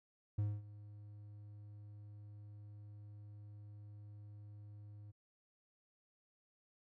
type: tone with ADSR envelope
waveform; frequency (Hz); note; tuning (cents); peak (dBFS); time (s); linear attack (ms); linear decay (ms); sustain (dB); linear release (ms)
triangle; 103.83; G#2; 0; -30; 0.38-5.12; 8; 230; -19; 19
effects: none